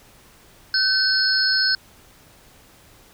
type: tone cluster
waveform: sine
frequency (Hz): 1529 / 4362 / 5150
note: G6 / C#8 / E8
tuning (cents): -44 / -29 / -41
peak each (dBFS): -21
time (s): 0.74-1.75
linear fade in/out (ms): 2
effects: pink hiss -51 dBFS RMS until 3.13 s